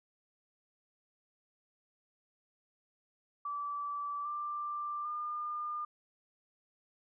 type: tone with pitch steps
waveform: sine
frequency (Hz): 1158 / 1182.3 / 1207.2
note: D6 / D6 / D6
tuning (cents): -25 / +11 / +47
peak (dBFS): -35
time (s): 3.45-5.85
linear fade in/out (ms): 5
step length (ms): 800
effects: none